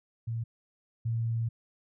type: tone pair in turn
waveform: sine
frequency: 114.8 / 114.8 Hz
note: A#2 / A#2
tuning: -26 / -26 cents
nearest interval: unison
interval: 0 cents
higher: neither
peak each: -30 / -27 dBFS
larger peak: second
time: 0.27-0.44 / 1.05-1.49 s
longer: second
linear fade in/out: 10 ms
effects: none